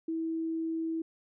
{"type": "tone", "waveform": "sine", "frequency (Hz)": 325.3, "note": "E4", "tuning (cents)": -23, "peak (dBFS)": -30, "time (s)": [0.08, 1.02], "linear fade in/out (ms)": 5, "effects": []}